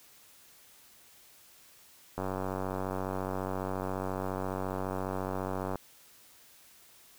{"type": "click train", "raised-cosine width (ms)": 1, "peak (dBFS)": -20, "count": 339, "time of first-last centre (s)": [2.18, 5.757], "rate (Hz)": 94.5, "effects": ["white hiss -58 dBFS RMS until 7.18 s"]}